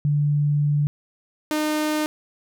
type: tone pair in turn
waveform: sine / sawtooth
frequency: 146.5 / 305.3 Hz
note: D3 / D#4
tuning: -4 / -33 cents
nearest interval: octave + minor second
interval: 1271 cents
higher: second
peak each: -17 dBFS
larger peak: neither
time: 0.05-0.87 / 1.51-2.06 s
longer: first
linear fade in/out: 0 ms
effects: none